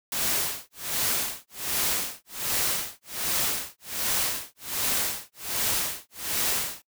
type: noise with tremolo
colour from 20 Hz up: white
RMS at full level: -25 dBFS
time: 0.12-6.82 s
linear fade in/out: 2 ms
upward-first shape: sine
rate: 1.3 Hz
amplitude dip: 100%
effects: noise-tail reverb RT60 0.1 s tail -23 dB re dry